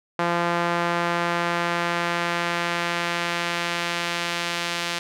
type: tone with band-pass filter sweep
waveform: sawtooth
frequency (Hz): 172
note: F3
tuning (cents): -26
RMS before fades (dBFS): -25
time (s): 0.19-4.99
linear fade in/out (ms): 2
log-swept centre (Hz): 1100 to 3400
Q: 0.85
effects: none